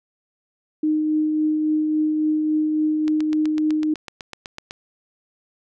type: tone with tremolo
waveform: sine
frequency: 308 Hz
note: D#4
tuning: 17 cents flat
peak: -16 dBFS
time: 0.83-3.94 s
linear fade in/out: 5 ms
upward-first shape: triangle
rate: 3.6 Hz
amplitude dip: 30%
type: click train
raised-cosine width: 0.2 ms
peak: -16 dBFS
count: 14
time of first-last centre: 3.08-4.709 s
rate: 7.98 Hz
effects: none